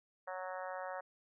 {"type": "harmonic tone", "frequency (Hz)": 185, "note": "F#3", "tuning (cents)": 0, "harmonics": [3, 4, 5, 6, 7, 8, 9, 10], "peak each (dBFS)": [-44, -46, -48, -50, -51, -52, -53, -54], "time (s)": [0.27, 1.01], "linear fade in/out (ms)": 10, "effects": []}